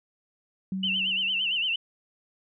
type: tone with exponential decay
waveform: sine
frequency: 190 Hz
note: F#3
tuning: 46 cents sharp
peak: -26 dBFS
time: 0.72-1.74 s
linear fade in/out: 2 ms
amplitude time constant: 220 ms
type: tone with vibrato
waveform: sine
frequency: 2871 Hz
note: F7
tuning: 47 cents sharp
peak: -24 dBFS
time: 0.83-1.76 s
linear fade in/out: 5 ms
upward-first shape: sine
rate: 8.8 Hz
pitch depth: 130 cents each way
effects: none